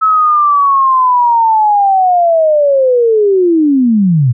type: linear sweep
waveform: sine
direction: down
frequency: 1300 to 113.4 Hz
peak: -6 dBFS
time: 0.01-4.33 s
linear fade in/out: 20 ms
effects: none